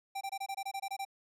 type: tone bursts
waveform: square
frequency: 784 Hz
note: G5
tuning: in tune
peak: -36 dBFS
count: 11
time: 0.15-1.051 s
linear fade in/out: 10 ms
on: 61 ms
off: 23 ms
effects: resampled to 32000 Hz